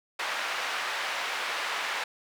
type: band-pass noise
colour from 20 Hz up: white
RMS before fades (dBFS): -32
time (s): 0.19-2.04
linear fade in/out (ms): 5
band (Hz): 770 to 2300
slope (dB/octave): 12
effects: none